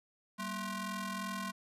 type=ring-modulated tone; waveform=sawtooth; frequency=431.6 Hz; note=A4; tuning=33 cents flat; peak=-30 dBFS; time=0.38-1.52 s; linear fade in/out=20 ms; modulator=626 Hz; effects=resampled to 32000 Hz